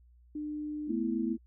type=tone; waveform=sine; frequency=300 Hz; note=D4; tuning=37 cents sharp; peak=-34 dBFS; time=0.35-0.92 s; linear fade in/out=5 ms
type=chord; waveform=sine; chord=A suspended second; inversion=none; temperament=equal; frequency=220 / 246.9 / 329.6 Hz; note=A3 / B3 / E4; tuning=0 / 0 / 0 cents; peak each=-33 dBFS; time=0.87-1.38 s; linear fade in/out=50 ms
effects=added 60 Hz sine -57 dBFS peak until 1.46 s